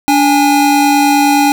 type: tone pair together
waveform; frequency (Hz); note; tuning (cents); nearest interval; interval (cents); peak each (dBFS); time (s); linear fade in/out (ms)
square; 289.2 / 818; D4 / G#5; -27 / -26; octave + tritone; 1801; -11; 0.08-1.52; 0
effects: none